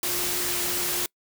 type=tone in noise; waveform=sine; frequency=353.5 Hz; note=F4; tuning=21 cents sharp; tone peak=-36 dBFS; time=0.03-1.06 s; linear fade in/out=2 ms; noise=white; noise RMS=-27 dBFS; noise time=0.03-1.06 s; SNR=-12 dB; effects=noise-tail reverb RT60 0.1 s tail -26 dB re dry